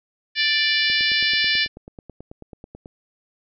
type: harmonic tone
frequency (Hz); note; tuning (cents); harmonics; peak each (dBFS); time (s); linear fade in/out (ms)
587.3; D5; 0; 3 / 4 / 5 / 6 / 7 / 8 / 9; -23 / -24 / -25 / -26 / -26 / -27 / -28; 0.35-1.68; 50
type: click train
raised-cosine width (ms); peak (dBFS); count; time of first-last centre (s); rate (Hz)
2; -25; 19; 0.9-2.859; 9.19
effects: none